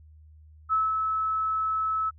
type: tone with ADSR envelope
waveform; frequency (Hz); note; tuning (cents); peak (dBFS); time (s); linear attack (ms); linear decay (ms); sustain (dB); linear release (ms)
sine; 1300; E6; -24; -20; 0.69-2.11; 37; 190; -4; 25
effects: added 77 Hz sine -49 dBFS peak until 2.18 s